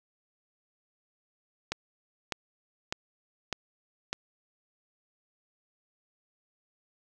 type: click train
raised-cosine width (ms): 0.2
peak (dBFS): -13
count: 5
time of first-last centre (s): 1.72-4.13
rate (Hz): 1.66
effects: none